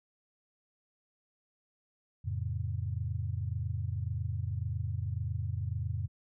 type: chord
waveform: sine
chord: F augmented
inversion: none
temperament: just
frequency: 87.31 / 109.13 / 136.42 Hz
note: F2 / A2 / C#3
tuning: 0 / -14 / -27 cents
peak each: -35 / -35 / -39 dBFS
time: 2.24-6.08 s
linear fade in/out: 20 ms
effects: none